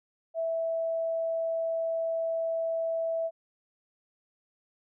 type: tone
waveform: sine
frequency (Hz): 657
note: E5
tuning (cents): -6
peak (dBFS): -27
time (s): 0.34-3.31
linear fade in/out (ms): 50
effects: none